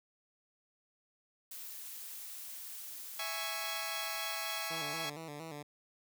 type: noise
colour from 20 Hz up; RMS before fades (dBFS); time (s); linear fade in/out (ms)
blue; -46; 1.51-4.69; 5
type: chord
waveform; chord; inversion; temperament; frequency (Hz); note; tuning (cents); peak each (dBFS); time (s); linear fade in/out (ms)
10% pulse; C# minor; first; equal; 659.3 / 830.6 / 1108.7; E5 / G#5 / C#6; 0 / 0 / 0; -33; 3.19-5.1; 5
type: tone with vibrato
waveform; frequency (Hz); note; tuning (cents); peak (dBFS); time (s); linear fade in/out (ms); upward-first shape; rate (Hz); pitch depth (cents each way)
10% pulse; 154.4; D#3; -13; -35; 4.7-5.63; 10; square; 4.3; 90
effects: none